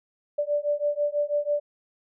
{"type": "beating tone pair", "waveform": "sine", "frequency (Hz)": [583, 589.1], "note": ["D5", "D5"], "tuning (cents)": [-13, 5], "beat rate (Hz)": 6.1, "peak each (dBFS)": -26, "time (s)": [0.38, 1.6], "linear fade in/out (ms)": 10, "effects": []}